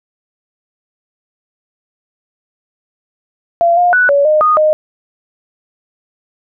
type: tone with pitch steps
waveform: sine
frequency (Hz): 683 / 709 / 1482 / 566 / 613 / 1235 / 616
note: F5 / F5 / F#6 / C#5 / D#5 / D#6 / D#5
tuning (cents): -39 / +26 / +2 / +36 / -26 / -13 / -17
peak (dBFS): -7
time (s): 3.61-4.73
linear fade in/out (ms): 0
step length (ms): 160
effects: none